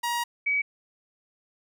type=tone pair in turn; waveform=sawtooth / sine; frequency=950 / 2273 Hz; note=A#5 / C#7; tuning=+33 / +43 cents; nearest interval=octave + minor third; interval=1510 cents; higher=second; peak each=-22 dBFS; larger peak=neither; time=0.03-0.24 / 0.46-0.62 s; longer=first; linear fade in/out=10 ms; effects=none